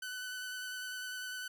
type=tone with vibrato; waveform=sawtooth; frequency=1502 Hz; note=F#6; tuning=26 cents sharp; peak=-36 dBFS; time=0.02-1.48 s; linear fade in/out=5 ms; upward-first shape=square; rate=10 Hz; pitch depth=14 cents each way; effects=none